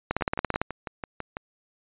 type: two click trains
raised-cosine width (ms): 0.5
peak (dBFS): -17 / -9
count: 8 / 10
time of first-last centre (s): 0.21-1.369 / 0.11-0.616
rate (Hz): 6.04 / 17.8
effects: resampled to 8000 Hz